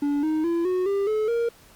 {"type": "tone with pitch steps", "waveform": "triangle", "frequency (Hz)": [287.7, 311.9, 338.2, 366.7, 397.6, 431.1, 467.4], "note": ["D4", "D#4", "E4", "F#4", "G4", "A4", "A#4"], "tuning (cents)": [-36, 4, 44, -15, 25, -35, 5], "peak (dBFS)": -19, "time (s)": [0.02, 1.49], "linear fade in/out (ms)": 5, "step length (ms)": 210, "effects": ["pink hiss -53 dBFS RMS until 1.75 s", "Opus 48 kbps"]}